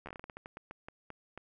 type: slowing click train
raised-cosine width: 0.5 ms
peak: -29 dBFS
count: 16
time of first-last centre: 0.06-1.376 s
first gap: 12 ms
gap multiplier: 1.25
effects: none